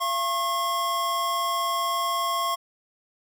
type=tone pair together; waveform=square; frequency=682.9 / 1084 Hz; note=F5 / C#6; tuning=-39 / -39 cents; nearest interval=minor sixth; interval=800 cents; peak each=-32 / -25 dBFS; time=0-2.56 s; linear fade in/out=20 ms; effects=none